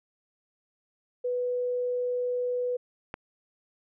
sine tone, 493.9 Hz, B4, in tune, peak -26 dBFS, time 1.24-2.77 s, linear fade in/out 10 ms
click, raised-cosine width 0.5 ms, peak -20 dBFS, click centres 3.141 s
effects none

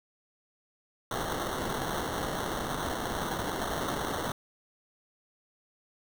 blue noise with sample-and-hold, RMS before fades -33 dBFS, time 1.11-4.32 s, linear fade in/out 2 ms, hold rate 2450 Hz, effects none

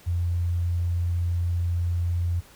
sine tone, 86.8 Hz, F2, 10 cents flat, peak -22 dBFS, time 0.06-2.41 s, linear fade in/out 20 ms, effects pink hiss -52 dBFS RMS until 2.55 s

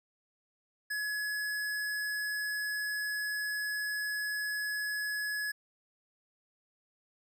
square tone, 1693 Hz, G#6, 33 cents sharp, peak -33 dBFS, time 0.9-5.52 s, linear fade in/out 10 ms, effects none

